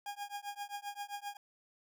40% pulse tone with tremolo, 815 Hz, G#5, 33 cents flat, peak -36 dBFS, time 0.06-1.37 s, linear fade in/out 2 ms, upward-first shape triangle, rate 7.6 Hz, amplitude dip 100%, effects none

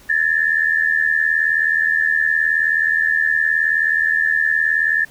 sine tone pair together, 1716 / 1795.1 Hz, A6 / A6, -44 / +34 cents, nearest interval minor second, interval 78 cents, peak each -17 dBFS, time 0.09-5.05 s, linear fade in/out 10 ms, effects pink hiss -47 dBFS RMS until 5.1 s

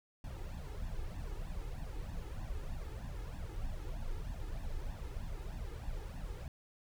brown noise with flanger, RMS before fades -41 dBFS, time 0.24-6.48 s, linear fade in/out 2 ms, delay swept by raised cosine 1.1 to 2.4 ms, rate 3.2 Hz, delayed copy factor +0.8, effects none

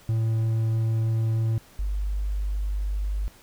triangle / sine tone pair in turn, 112.1 / 50.06 Hz, A2 / G1, +33 / +37 cents, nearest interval octave + major second, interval 1396 cents, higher first, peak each -19 / -24 dBFS, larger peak first, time 0.09-1.58 / 1.79-3.28 s, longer neither, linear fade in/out 0 ms, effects pink hiss -53 dBFS RMS until 3.42 s

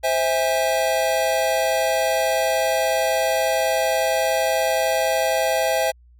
square chord, C augmented, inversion none, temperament just, 523.3 / 654.1 / 817.6 Hz, C5 / E5 / G#5, 0 / -14 / -27 cents, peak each -24 / -22 / -25 dBFS, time 0.03-5.92 s, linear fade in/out 20 ms, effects added 60 Hz sine -48 dBFS peak until 6.19 s

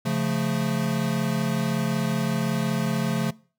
square chord, Db augmented, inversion none, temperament equal, 138.59 / 174.61 / 220 Hz, Db3 / F3 / A3, 0 / 0 / 0 cents, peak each -28 dBFS, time 0.05-3.31 s, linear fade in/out 10 ms, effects noise-tail reverb RT60 0.4 s tail -22 dB re dry

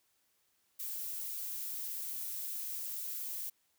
violet noise, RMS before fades -40 dBFS, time 0.79-3.5 s, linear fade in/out 10 ms, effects white hiss -75 dBFS RMS until 3.78 s

